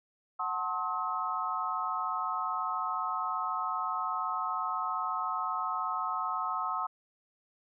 sine chord, F# diminished seventh, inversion none, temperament just, 740 / 888 / 1065.6 / 1278.7 Hz, F#5 / A5 / C6 / Eb6, 0 / +16 / +31 / +47 cents, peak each -38 / -39 / -35 / -33 dBFS, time 0.39-6.87 s, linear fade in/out 10 ms, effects none

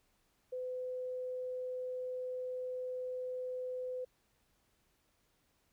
sine tone, 506 Hz, B4, 42 cents sharp, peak -37 dBFS, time 0.52-4.05 s, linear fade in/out 10 ms, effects pink hiss -75 dBFS RMS until 5.72 s

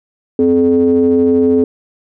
triangle ring-modulated tone, 84.4 Hz, E2, 41 cents sharp, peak -3 dBFS, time 0.39-1.64 s, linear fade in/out 0 ms, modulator 344 Hz, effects none

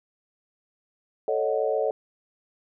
sine chord, D# half-diminished seventh, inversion second, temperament equal, 440 / 554.4 / 622.3 / 740 Hz, A4 / C#5 / D#5 / F#5, 0 / 0 / 0 / 0 cents, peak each -26 / -27 / -28 / -32 dBFS, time 1.28-1.91 s, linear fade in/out 2 ms, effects none

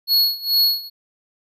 square tone with tremolo, 4345 Hz, C#8, 35 cents flat, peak -13 dBFS, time 0.07-0.9 s, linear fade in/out 50 ms, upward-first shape sine, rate 2.3 Hz, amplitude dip 90%, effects none

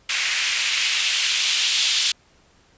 blue noise with band-pass filter sweep, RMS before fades -21 dBFS, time 0.09-2.12 s, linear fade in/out 5 ms, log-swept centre 2200 to 3400 Hz, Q 2, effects pink hiss -57 dBFS RMS until 2.77 s + resampled to 16000 Hz

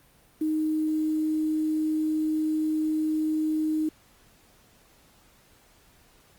sine tone with quantisation, 311.1 Hz, D#4, in tune, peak -23 dBFS, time 0.41-3.89 s, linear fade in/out 5 ms, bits 8, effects pink hiss -59 dBFS RMS until 6.38 s + Opus 32 kbps

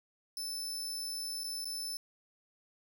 sawtooth tone with dropouts, 5274 Hz, E8, in tune, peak -34 dBFS, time 0.37-1.97 s, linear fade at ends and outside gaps 1 ms, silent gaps 1.436-1.442 / 1.645-1.654 s, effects none

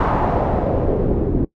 pink noise with low-pass filter sweep, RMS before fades -18 dBFS, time 0-1.45 s, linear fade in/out 5 ms, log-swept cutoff 1100 to 310 Hz, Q 2.1, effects noise-tail reverb RT60 0.1 s tail -19 dB re dry

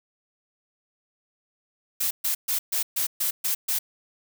blue noise bursts, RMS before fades -25 dBFS, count 8, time 2-3.79 s, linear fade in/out 10 ms, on 110 ms, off 130 ms, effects none

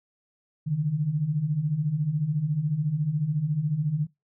sine beating tone pair, 140.3 / 154.3 Hz, C#3 / D#3, +21 / -14 cents, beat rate 14 Hz, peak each -29 / -24 dBFS, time 0.66-4.07 s, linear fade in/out 20 ms, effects noise-tail reverb RT60 0.2 s tail -22 dB re dry

